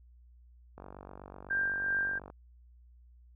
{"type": "click train", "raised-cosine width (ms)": 1, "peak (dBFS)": -32, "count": 74, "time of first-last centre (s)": [0.78, 2.301], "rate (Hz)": 48}
{"type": "tone with tremolo", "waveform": "sine", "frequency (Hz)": 1588, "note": "G6", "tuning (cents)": 22, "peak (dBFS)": -27, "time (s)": [1.5, 2.19], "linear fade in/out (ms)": 10, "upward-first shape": "sine", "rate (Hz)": 2.7, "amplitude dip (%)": 40}
{"effects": ["added 60 Hz sine -55 dBFS peak until 3.35 s"]}